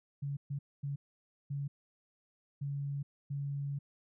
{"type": "tone bursts at uneven times", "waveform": "sine", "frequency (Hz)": 141.1, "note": "C#3", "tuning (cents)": 31, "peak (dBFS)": -34, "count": 6, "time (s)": [[0.22, 0.37], [0.5, 0.59], [0.83, 0.96], [1.5, 1.68], [2.61, 3.03], [3.3, 3.79]], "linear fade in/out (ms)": 10, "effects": []}